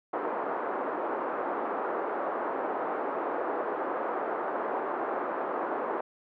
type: band-pass noise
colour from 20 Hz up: pink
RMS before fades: -32 dBFS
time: 0.13-6.01 s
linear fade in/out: 5 ms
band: 350 to 1300 Hz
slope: 24 dB/octave
effects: none